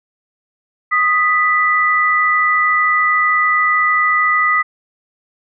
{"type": "tone pair together", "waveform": "sine", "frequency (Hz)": [1244.5, 1975.5], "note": ["D#6", "B6"], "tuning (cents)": [0, 0], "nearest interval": "minor sixth", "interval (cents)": 800, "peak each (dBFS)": -14, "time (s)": [0.91, 4.63], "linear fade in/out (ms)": 20, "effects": []}